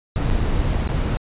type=noise with dropouts; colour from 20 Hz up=brown; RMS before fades=-20 dBFS; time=0.16-1.17 s; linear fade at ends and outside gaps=0 ms; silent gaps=0.301-0.31 / 0.637-0.641 / 0.875-0.889 s; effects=resampled to 8000 Hz